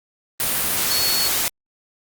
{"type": "tone in noise", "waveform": "sine", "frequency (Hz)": 4395, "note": "C#8", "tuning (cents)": -16, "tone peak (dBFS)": -21, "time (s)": [0.91, 1.28], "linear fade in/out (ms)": 0, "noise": "white", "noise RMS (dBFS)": -21, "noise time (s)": [0.4, 1.48], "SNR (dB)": -3, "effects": ["Opus 32 kbps"]}